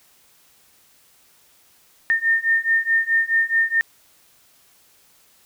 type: beating tone pair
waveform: sine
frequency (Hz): 1816 / 1820.7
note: A#6 / A#6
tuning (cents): -46 / -41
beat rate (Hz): 4.7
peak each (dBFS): -20 / -19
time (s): 2.1-3.81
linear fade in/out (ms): 0
effects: white hiss -56 dBFS RMS until 5.45 s